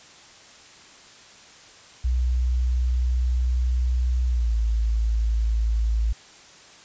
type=tone with pitch glide; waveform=sine; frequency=61.9 to 55.47 Hz; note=B1 to A1; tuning=+5 to +15 cents; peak=-19 dBFS; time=2.04-6.13 s; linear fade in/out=10 ms; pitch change=-190 cents; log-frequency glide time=4.27-4.57 s; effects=white hiss -48 dBFS RMS until 6.84 s + resampled to 16000 Hz